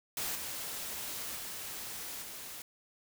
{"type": "noise with level steps", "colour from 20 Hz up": "white", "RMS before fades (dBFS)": [-36, -40, -42, -45], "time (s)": [0.17, 2.62], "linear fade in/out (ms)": 2, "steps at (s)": [0.35, 1.36, 2.22], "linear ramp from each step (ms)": 2, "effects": []}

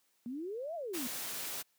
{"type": "exponential two-way sweep", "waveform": "sine", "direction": "up then down", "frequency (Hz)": [230, 703, 230], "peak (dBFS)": -37, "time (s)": [0.26, 1.07], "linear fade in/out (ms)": 0, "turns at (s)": 0.75}
{"type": "noise", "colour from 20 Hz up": "white", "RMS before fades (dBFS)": -40, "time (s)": [0.93, 1.63], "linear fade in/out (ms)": 20}
{"effects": ["white hiss -74 dBFS RMS until 1.78 s", "high-pass 150 Hz 12 dB/octave"]}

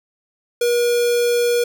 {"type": "tone with notch filter", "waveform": "square", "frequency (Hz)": 479.4, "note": "A#4", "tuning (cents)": 48, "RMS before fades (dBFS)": -17, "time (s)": [0.61, 1.64], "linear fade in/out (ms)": 5, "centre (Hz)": 1700, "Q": 1.6, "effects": []}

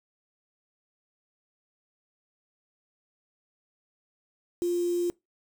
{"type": "tone with quantisation", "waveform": "sine", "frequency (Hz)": 349.2, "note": "F4", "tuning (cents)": 0, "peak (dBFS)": -24, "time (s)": [4.62, 5.1], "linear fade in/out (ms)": 0, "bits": 7, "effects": ["noise-tail reverb RT60 0.2 s tail -23 dB re dry"]}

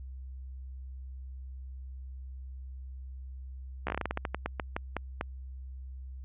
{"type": "slowing click train", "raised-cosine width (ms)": 0.5, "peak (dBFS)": -16, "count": 17, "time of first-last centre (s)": [3.87, 5.211], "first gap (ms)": 14, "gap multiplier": 1.21, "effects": ["added 65 Hz sine -40 dBFS peak until 6.24 s", "resampled to 8000 Hz"]}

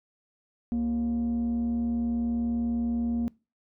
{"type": "tone pair together", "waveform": "sine", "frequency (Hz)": [65.37, 235.1], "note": ["C2", "A#3"], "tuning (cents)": [-1, 15], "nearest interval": "octave + minor seventh", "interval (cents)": 2216, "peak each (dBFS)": [-34, -23], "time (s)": [0.72, 3.28], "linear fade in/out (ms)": 0, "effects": ["noise-tail reverb RT60 0.3 s tail -24 dB re dry", "tanh soft clip ceiling -23 dBFS"]}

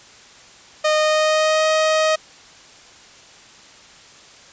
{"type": "tone with pitch glide", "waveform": "sawtooth", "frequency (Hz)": [615, 627.6], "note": ["D#5", "D#5"], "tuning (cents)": [-20, 15], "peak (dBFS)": -11, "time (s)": [0.84, 2.16], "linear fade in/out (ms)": 10, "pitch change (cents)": 35, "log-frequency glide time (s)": [0.96, 1.67], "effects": ["white hiss -45 dBFS RMS until 4.52 s", "resampled to 16000 Hz"]}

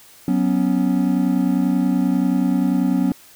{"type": "chord", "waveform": "triangle", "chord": "F# suspended fourth", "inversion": "none", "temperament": "equal", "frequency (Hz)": [185, 246.9, 277.2], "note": ["F#3", "B3", "C#4"], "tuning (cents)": [0, 0, 0], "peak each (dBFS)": -18, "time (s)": [0.28, 3.12], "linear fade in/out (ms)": 2, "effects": ["white hiss -47 dBFS RMS until 3.35 s"]}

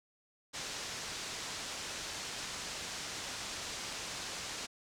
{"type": "low-pass noise", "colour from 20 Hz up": "white", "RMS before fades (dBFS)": -42, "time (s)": [0.53, 4.67], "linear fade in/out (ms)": 20, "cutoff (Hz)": 7100, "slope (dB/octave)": 24, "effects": []}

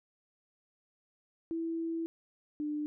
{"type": "tone pair in turn", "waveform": "sine", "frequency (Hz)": [329.6, 298.6], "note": ["E4", "D4"], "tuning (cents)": [0, 29], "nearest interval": "major second", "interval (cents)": 171, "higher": "first", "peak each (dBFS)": [-32, -32], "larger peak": "neither", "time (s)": [[1.51, 2.06], [2.6, 2.86]], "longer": "first", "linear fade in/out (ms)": 0, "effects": []}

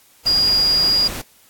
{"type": "tone in noise", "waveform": "sine", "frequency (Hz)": 4849, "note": "D#8", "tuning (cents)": -45, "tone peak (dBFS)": -13, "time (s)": [0.26, 1.08], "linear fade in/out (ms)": 10, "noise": "pink", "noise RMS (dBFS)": -29, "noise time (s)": [0.25, 1.22], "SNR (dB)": 13, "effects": ["white hiss -52 dBFS RMS until 1.49 s", "AAC 64 kbps"]}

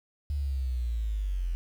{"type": "linear sweep", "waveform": "sine", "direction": "down", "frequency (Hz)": [73.42, 41.38], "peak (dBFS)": -27, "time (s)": [0.3, 1.55], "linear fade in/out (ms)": 0, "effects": ["9-bit"]}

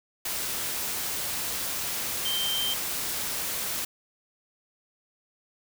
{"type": "tone in noise", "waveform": "sine", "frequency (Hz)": 3136, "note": "G7", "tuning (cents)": 0, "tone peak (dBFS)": -27, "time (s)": [2.25, 2.74], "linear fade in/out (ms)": 5, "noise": "white", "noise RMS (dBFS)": -31, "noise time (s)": [0.25, 3.85], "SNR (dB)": 1, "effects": []}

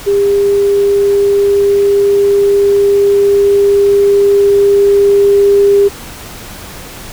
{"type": "tone with level ramp", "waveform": "sine", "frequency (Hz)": 401.5, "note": "G4", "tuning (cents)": 41, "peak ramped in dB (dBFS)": [-7, -4], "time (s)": [0.06, 5.89], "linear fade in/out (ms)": 20, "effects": ["pink hiss -29 dBFS RMS until 7.12 s"]}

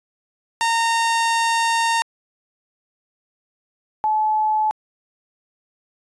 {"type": "tone pair in turn", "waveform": ["sawtooth", "sine"], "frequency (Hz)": [919, 861], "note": ["A#5", "A5"], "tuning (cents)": [-25, -38], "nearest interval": "minor second", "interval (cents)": 113, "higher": "first", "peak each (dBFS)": [-13, -16], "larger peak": "first", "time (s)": [[0.61, 2.02], [4.04, 4.71]], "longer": "first", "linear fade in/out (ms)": 0, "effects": ["resampled to 22050 Hz"]}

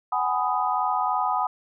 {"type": "chord", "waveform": "sine", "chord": "G# minor seventh", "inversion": "third", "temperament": "just", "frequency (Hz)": [747.5, 830.6, 996.7, 1245.9], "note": ["F#5", "G#5", "B5", "D#6"], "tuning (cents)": [17, 0, 16, 2], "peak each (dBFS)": -27, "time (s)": [0.12, 1.47], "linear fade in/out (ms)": 5, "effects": []}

